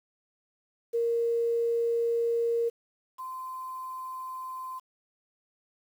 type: tone pair in turn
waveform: sine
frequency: 466.2 / 1033.7 Hz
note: A#4 / C6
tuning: 0 / -21 cents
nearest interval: octave + major second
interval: 1379 cents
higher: second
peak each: -24 / -35 dBFS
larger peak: first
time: 0.93-2.7 / 3.18-4.8 s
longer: first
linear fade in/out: 20 ms
effects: 9-bit